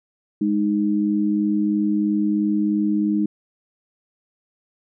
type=tone pair together; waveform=sine; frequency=206.8 / 309.8 Hz; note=G#3 / D#4; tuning=-7 / -7 cents; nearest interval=perfect fifth; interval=700 cents; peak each=-20 dBFS; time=0.41-3.26 s; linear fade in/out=5 ms; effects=none